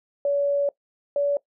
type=tone pair in turn; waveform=sine; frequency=568 / 571.3 Hz; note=C#5 / D5; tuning=+42 / -48 cents; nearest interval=unison; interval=10 cents; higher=second; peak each=-19 dBFS; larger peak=neither; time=0.25-0.69 / 1.16-1.37 s; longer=first; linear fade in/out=2 ms; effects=noise-tail reverb RT60 0.1 s tail -20 dB re dry